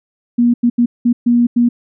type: tone bursts at uneven times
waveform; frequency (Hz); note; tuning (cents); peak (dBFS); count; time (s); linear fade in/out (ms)
sine; 239.2; A#3; +45; -8; 6; 0.38-0.54 / 0.63-0.7 / 0.78-0.86 / 1.05-1.13 / 1.26-1.47 / 1.56-1.69; 10
effects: none